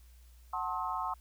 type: chord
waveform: sine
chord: F# diminished seventh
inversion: none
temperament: just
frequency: 740 / 888 / 1065.6 / 1278.7 Hz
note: F#5 / A5 / C6 / Eb6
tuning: 0 / +16 / +31 / +47 cents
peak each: -39 / -38 / -36 / -39 dBFS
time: 0.53-1.14 s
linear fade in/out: 5 ms
effects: added 60 Hz sine -54 dBFS peak until 1.2 s + white hiss -67 dBFS RMS until 1.2 s